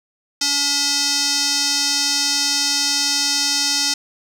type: tone with band-pass filter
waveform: square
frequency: 284.5 Hz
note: C#4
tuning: 45 cents sharp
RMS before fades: -19 dBFS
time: 0.41-3.94 s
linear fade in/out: 5 ms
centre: 5400 Hz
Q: 3.3
effects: none